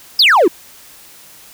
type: exponential sweep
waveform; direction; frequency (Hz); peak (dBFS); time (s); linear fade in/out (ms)
triangle; down; 5274 to 305.7; -4; 0.19-0.48; 5
effects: tanh soft clip ceiling -1 dBFS + white hiss -41 dBFS RMS until 1.53 s